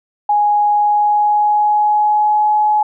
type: tone with pitch glide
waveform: sine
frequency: 830.6 to 846.1 Hz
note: G#5 to G#5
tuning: 0 to +32 cents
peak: -10 dBFS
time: 0.29-2.83 s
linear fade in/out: 5 ms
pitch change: +32 cents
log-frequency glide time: 0.7-2.54 s
effects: none